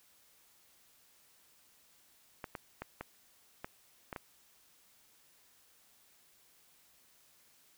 clicks, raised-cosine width 0.5 ms, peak -25 dBFS, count 7, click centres 2.442 / 2.552 / 2.82 / 3.01 / 3.645 / 4.128 / 4.162 s, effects white hiss -66 dBFS RMS until 7.77 s

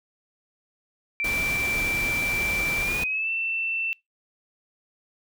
sine tone with pitch glide, 2344 to 2677 Hz, D7 to E7, -4 to +26 cents, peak -24 dBFS, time 1.2-3.93 s, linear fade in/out 0 ms, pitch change +230 cents, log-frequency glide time 2.8-3.3 s
pink noise, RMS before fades -32 dBFS, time 1.24-3.04 s, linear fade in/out 5 ms
effects noise-tail reverb RT60 0.2 s tail -26 dB re dry

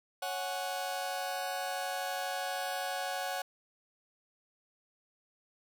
sawtooth chord, C# suspended fourth, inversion none, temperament just, 554.4 / 739.2 / 831.5 Hz, C#5 / F#5 / G#5, 0 / -2 / +2 cents, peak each -36 / -32 / -38 dBFS, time 0.22-3.42 s, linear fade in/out 5 ms, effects none

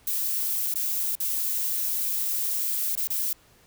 violet noise with dropouts, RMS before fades -27 dBFS, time 0.07-3.33 s, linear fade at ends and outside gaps 2 ms, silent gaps 0.74-0.756 / 1.153-1.202 / 2.953-2.975 / 3.073-3.103 s, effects pink hiss -58 dBFS RMS until 3.66 s

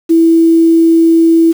sine tone with quantisation, 329.6 Hz, E4, in tune, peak -4 dBFS, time 0.09-1.53 s, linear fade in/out 20 ms, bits 5, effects none

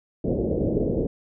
white low-pass noise, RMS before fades -24 dBFS, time 0.24-1.07 s, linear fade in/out 5 ms, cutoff 540 Hz, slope 48 dB/octave, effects none

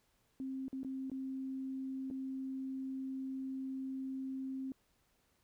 sine tone with dropouts, 265 Hz, C4, 22 cents sharp, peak -38 dBFS, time 0.4-4.72 s, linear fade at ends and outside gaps 1 ms, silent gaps 0.682-0.729 / 0.832-0.847 / 1.099-1.116 / 2.102-2.11 s, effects pink hiss -75 dBFS RMS until 5.43 s

